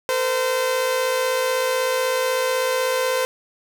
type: tone pair together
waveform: sawtooth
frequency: 457.7 / 513.8 Hz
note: A#4 / C5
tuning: -32 / -32 cents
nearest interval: major second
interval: 200 cents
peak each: -23 / -16 dBFS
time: 0.09-3.25 s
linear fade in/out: 0 ms
effects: none